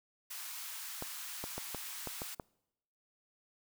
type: high-pass noise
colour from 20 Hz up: white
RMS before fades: -44 dBFS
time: 0.3-2.35 s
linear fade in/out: 10 ms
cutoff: 900 Hz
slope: 24 dB/octave
type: clicks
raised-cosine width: 1 ms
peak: -25 dBFS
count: 7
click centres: 1.024 / 1.44 / 1.58 / 1.747 / 2.073 / 2.219 / 2.398 s
effects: noise-tail reverb RT60 0.9 s tail -26 dB re dry

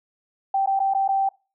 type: tone with dropouts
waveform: sine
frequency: 780 Hz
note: G5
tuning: 9 cents flat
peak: -18 dBFS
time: 0.54-1.29 s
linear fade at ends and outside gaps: 5 ms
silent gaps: 0.661-0.672 / 0.793-0.8 / 0.938-0.947 / 1.079-1.088 s
effects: noise-tail reverb RT60 0.3 s tail -22 dB re dry

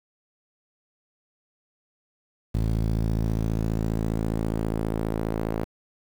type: tone with band-pass filter sweep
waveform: sawtooth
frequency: 54.8 Hz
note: A1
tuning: 6 cents flat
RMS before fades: -26 dBFS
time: 2.54-5.65 s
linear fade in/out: 10 ms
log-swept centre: 120 to 420 Hz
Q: 0.72
effects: 7-bit

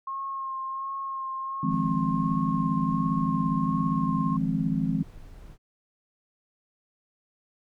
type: tone with vibrato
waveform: sine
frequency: 1074 Hz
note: C6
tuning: 45 cents sharp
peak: -30 dBFS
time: 0.07-4.37 s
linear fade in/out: 5 ms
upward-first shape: sine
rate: 1.4 Hz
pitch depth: 21 cents each way
type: chord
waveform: sine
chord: F minor seventh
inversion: third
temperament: just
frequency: 157.15 / 174.61 / 209.5 / 261.9 Hz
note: Eb3 / F3 / Ab3 / C4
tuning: +18 / 0 / +15 / +2 cents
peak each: -29 dBFS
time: 1.63-5.03 s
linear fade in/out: 5 ms
type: noise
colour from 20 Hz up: brown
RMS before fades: -46 dBFS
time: 1.68-5.58 s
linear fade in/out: 50 ms
effects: none

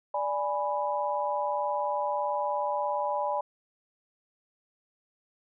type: chord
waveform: sine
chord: G# diminished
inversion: second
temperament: equal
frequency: 587.3 / 830.6 / 987.8 Hz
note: D5 / G#5 / B5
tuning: 0 / 0 / 0 cents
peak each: -31 dBFS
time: 0.14-3.41 s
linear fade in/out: 5 ms
effects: none

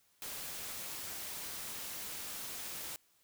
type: noise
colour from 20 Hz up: white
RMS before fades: -43 dBFS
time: 0.22-2.96 s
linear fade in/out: 0 ms
effects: white hiss -71 dBFS RMS until 3.23 s

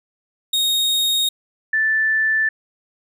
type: tone pair in turn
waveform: 40% pulse / sine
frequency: 3729 / 1759.9 Hz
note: A#7 / A6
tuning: 0 / 0 cents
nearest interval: octave + minor second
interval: 1300 cents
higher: first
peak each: -15 dBFS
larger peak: neither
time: 0.53-1.29 / 1.73-2.49 s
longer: neither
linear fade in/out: 5 ms
effects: none

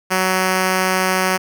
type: tone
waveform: 5% pulse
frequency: 186.6 Hz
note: F#3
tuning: 15 cents sharp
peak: -4 dBFS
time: 0.1-1.38 s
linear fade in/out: 20 ms
effects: none

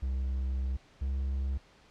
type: tone pair in turn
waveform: triangle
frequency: 65.41 / 67.25 Hz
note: C2 / C2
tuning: 0 / +48 cents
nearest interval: unison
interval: 48 cents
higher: second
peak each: -27 dBFS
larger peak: neither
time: 0.02-0.77 / 1.01-1.58 s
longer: first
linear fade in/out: 10 ms
effects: pink hiss -60 dBFS RMS until 1.9 s + low-pass 5000 Hz 12 dB/octave

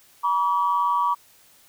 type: tone pair together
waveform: sine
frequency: 962 / 1144 Hz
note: B5 / D6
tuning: -46 / -46 cents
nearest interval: minor third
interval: 300 cents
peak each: -21 / -21 dBFS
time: 0.23-1.15 s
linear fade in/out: 20 ms
effects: tanh soft clip ceiling -11 dBFS + white hiss -55 dBFS RMS until 1.68 s

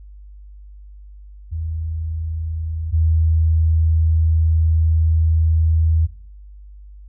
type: tone pair in turn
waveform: sine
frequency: 80.5 / 80.5 Hz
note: E2 / E2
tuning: -41 / -41 cents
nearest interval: unison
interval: 0 cents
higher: neither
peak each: -22 / -13 dBFS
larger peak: second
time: 1.51-2.92 / 2.92-6.07 s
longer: second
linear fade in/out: 20 ms
effects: noise-tail reverb RT60 0.5 s tail -17 dB re dry + added 50 Hz sine -37 dBFS peak until 7.08 s

